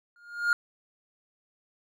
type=tone with exponential growth; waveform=triangle; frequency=1417 Hz; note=F6; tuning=25 cents sharp; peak=-16 dBFS; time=0.16-0.53 s; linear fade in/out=1 ms; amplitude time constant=79 ms; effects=none